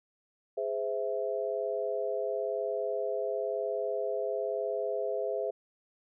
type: chord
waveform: sine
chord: Ab augmented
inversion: none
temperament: equal with one note detuned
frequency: 415.3 / 516.3 / 659.3 Hz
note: Ab4 / C5 / E5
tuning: 0 / -23 / 0 cents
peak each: -34 dBFS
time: 0.57-5.51 s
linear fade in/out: 10 ms
effects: none